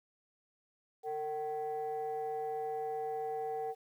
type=tone pair together; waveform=sine; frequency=453.9 / 764.3 Hz; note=A#4 / G5; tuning=-46 / -44 cents; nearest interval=major sixth; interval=902 cents; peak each=-36 / -36 dBFS; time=1.03-3.75 s; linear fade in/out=50 ms; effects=tanh soft clip ceiling -30 dBFS + 11-bit